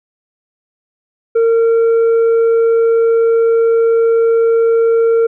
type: tone with tanh clipping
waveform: triangle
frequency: 457.9 Hz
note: A#4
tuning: 31 cents flat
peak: -9 dBFS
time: 1.35-5.27 s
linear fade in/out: 10 ms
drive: 8 dB
effects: none